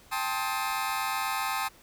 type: chord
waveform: sawtooth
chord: A half-diminished seventh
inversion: third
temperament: just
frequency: 792 / 880 / 1056 / 1267.2 Hz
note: G5 / A5 / C6 / Eb6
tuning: +18 / 0 / +16 / +31 cents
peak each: -30 dBFS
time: 0.11-1.69 s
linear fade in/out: 20 ms
effects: pink hiss -56 dBFS RMS until 1.82 s